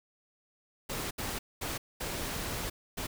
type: noise bursts at uneven times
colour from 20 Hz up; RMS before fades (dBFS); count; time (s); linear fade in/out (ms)
pink; -36; 5; 0.89-1.11 / 1.18-1.39 / 1.61-1.78 / 2-2.7 / 2.97-3.07; 10
effects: none